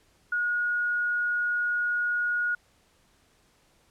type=tone; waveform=sine; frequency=1445 Hz; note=F#6; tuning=41 cents flat; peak=-24 dBFS; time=0.32-2.55 s; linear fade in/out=5 ms; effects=pink hiss -64 dBFS RMS until 3.9 s + low-pass 11000 Hz 12 dB/octave